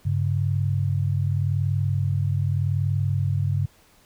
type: tone pair together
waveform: sine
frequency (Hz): 98.6 / 139.44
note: G2 / C#3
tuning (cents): +11 / +11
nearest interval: tritone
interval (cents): 600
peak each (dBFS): -22 / -24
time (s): 0.05-3.66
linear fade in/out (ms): 10
effects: pink hiss -57 dBFS RMS until 4.05 s